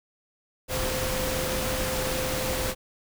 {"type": "tone in noise", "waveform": "sine", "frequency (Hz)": 517, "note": "C5", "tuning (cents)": -21, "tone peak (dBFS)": -31, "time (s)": [0.68, 2.75], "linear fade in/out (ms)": 50, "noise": "pink", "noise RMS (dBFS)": -29, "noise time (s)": [0.68, 2.75], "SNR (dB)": -5, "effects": []}